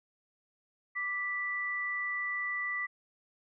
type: tone pair together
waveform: sine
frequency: 1174.7 / 1972.1 Hz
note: D6 / B6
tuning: 0 / -3 cents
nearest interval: major sixth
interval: 897 cents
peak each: -40 / -32 dBFS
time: 0.95-2.87 s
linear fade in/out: 20 ms
effects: none